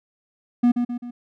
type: tone with echo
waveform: triangle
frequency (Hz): 242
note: B3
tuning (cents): -35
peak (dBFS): -11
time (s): 0.63-0.72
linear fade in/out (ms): 10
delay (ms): 130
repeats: 3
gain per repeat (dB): -6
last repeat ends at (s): 1.11
effects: none